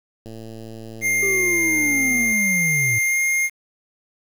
click train, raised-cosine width 2 ms, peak -25 dBFS, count 232, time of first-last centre 0.26-2.322 s, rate 112 Hz
square tone with pitch glide, 2113 to 2126 Hz, C7 to C7, +16 to +27 cents, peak -18 dBFS, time 1.01-3.5 s, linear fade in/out 50 ms, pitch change +11 cents, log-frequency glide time 3.03-3.18 s
triangle linear sweep, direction down, 399.1 to 110 Hz, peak -22 dBFS, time 1.22-2.99 s, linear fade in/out 10 ms
effects 7-bit

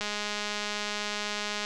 click train, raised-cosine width 0.2 ms, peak -15 dBFS, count 342, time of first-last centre 0.01-1.649 s, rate 208 Hz, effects resampled to 24000 Hz + 7-bit

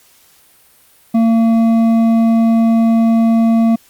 sine tone with hard clipping, 227.5 Hz, A#3, 42 cents flat, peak -10 dBFS, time 1.14-3.76 s, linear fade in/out 10 ms, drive 7 dB, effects white hiss -49 dBFS RMS until 3.89 s + Opus 48 kbps

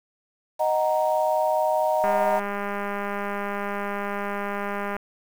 sine chord, D# minor, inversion none, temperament just, 622.3 / 746.7 / 933.4 Hz, D#5 / F#5 / A#5, 0 / +16 / +2 cents, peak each -22 / -26 / -25 dBFS, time 0.59-2.4 s, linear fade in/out 20 ms
click train, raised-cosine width 0.5 ms, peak -14 dBFS, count 592, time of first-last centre 2.04-4.966 s, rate 202 Hz
effects low-pass 2000 Hz 12 dB/octave + 7-bit

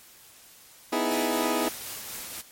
20% pulse chord, E major seventh, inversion second, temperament equal with one note detuned, 247.7 / 311.1 / 329.6 / 415.3 Hz, B3 / D#4 / E4 / G#4, +5 / 0 / 0 / 0 cents, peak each -25 dBFS, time 0.92-1.69 s, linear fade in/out 10 ms
white noise with tremolo, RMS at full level -36 dBFS, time 1.1-2.42 s, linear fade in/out 20 ms, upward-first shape triangle, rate 4 Hz, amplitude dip 35%
effects white hiss -52 dBFS RMS until 2.51 s + MP3 64 kbps

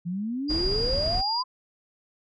sine exponential sweep, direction up, 166.7 to 1046.5 Hz, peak -27 dBFS, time 0.05-1.44 s, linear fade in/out 20 ms
sine tone, 4830 Hz, D8, 48 cents sharp, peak -26 dBFS, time 0.48-1.43 s, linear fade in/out 20 ms
brown noise, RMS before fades -30 dBFS, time 0.49-1.22 s, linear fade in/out 20 ms
effects resampled to 24000 Hz

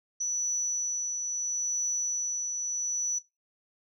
sine tone with tremolo, 5930 Hz, F#8, 3 cents sharp, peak -25 dBFS, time 0.2-3.19 s, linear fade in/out 10 ms, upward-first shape triangle, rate 0.75 Hz, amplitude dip 40%, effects noise-tail reverb RT60 0.2 s tail -17 dB re dry + tanh soft clip ceiling -21 dBFS

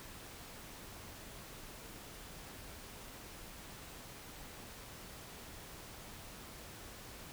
silence, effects pink hiss -51 dBFS RMS until 7.32 s

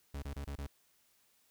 40% pulse tone bursts, 70.5 Hz, C#2, 30 cents sharp, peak -38 dBFS, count 5, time 0.14-0.669 s, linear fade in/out 5 ms, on 85 ms, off 26 ms, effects white hiss -71 dBFS RMS until 1.5 s

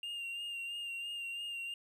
triangle tone with vibrato, 2794 Hz, F7, in tune, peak -37 dBFS, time 0.03-1.74 s, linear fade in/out 2 ms, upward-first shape sine, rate 3 Hz, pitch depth 29 cents each way, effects none

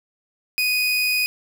30% pulse tone, 2489 Hz, D#7, in tune, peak -16 dBFS, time 0.58-1.26 s, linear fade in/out 0 ms, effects none

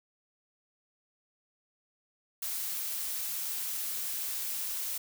blue noise, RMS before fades -35 dBFS, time 2.42-4.98 s, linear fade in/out 5 ms, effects none

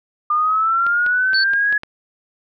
sine linear sweep, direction up, 1200 to 1690 Hz, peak -14 dBFS, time 0.3-1.78 s, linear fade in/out 5 ms
clicks, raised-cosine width 0.3 ms, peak -16 dBFS, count 6, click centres 0.866 / 1.064 / 1.333 / 1.535 / 1.726 / 1.834 s
sine tone, 4446 Hz, C#8, 4 cents sharp, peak -17 dBFS, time 1.34-1.44 s, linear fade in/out 5 ms
effects none

